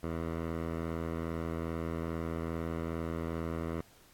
10% pulse tone with low-pass filter, 82.41 Hz, E2, in tune, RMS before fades -36 dBFS, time 0.03-3.81 s, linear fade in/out 5 ms, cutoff 1500 Hz, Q 0.79, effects pink hiss -61 dBFS RMS until 4.13 s + AAC 64 kbps

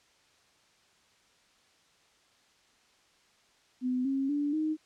sine tone with pitch steps, 252.6 / 270.7 / 290.2 / 311 Hz, B3 / C#4 / D4 / D#4, +39 / -41 / -21 / -1 cents, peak -27 dBFS, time 3.81-4.77 s, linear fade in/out 50 ms, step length 240 ms, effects white hiss -65 dBFS RMS until 4.85 s + low-pass 6000 Hz 12 dB/octave

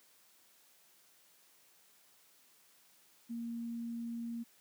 sine tone, 233.1 Hz, A#3, in tune, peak -37 dBFS, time 3.29-4.44 s, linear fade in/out 20 ms, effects white hiss -66 dBFS RMS until 4.6 s + high-pass 150 Hz 12 dB/octave

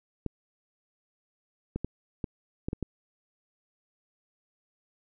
clicks, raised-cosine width 3 ms, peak -18 dBFS, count 7, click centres 0.263 / 1.76 / 1.846 / 2.242 / 2.685 / 2.731 / 2.827 s, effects none

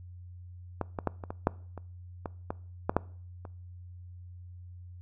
clicks, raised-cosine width 1 ms, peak -16 / -18 / -13 / -25 / -22 / -9 / -27 / -20 / -18 / -12 / -9 / -29 dBFS, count 12, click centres 0.813 / 0.988 / 1.073 / 1.238 / 1.305 / 1.471 / 1.777 / 2.258 / 2.505 / 2.895 / 2.966 / 3.452 s, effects noise-tail reverb RT60 0.5 s tail -22 dB re dry + added 89 Hz sine -44 dBFS peak until 5.01 s

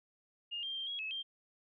sine tone with pitch steps, 2832 / 3185 / 3167 / 3310 / 2586 / 3176 Hz, F7 / G7 / G7 / G#7 / E7 / G7, +23 / +27 / +17 / -6 / -34 / +22 cents, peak -37 dBFS, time 0.51-1.23 s, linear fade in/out 20 ms, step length 120 ms, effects none

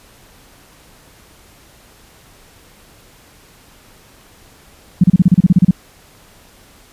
sine tone bursts, 180 Hz, F#3, 47 cents flat, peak -4 dBFS, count 12, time 5.01-5.71 s, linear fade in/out 5 ms, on 29 ms, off 32 ms, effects pink hiss -46 dBFS RMS until 6.92 s + resampled to 32000 Hz

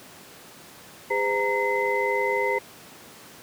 sine tone cluster, 405.9 / 510 / 925 / 2043 Hz, G#4 / C5 / A#5 / C7, -40 / -44 / -14 / -42 cents, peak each -27 dBFS, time 1.1-2.59 s, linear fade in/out 10 ms, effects pink hiss -46 dBFS RMS until 3.42 s + high-pass 150 Hz 12 dB/octave

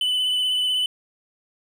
triangle tone with vibrato, 3003 Hz, F#7, 25 cents sharp, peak -18 dBFS, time 0.01-0.86 s, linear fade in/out 2 ms, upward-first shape triangle, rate 16 Hz, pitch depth 28 cents each way, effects none

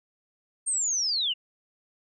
sine linear sweep, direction down, 8720 to 2759 Hz, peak -24 dBFS, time 0.66-1.34 s, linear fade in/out 20 ms, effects none

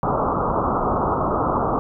white low-pass noise, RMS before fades -21 dBFS, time 0.03-1.79 s, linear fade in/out 0 ms, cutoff 1300 Hz, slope 96 dB/octave, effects none

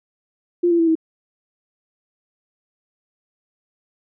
sine tone with pitch steps, 349.2 / 339.8 / 330.7 / 321.9 Hz, F4 / F4 / E4 / E4, 0 / -47 / +6 / -41 cents, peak -13 dBFS, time 0.63-0.954 s, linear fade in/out 10 ms, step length 81 ms, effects none

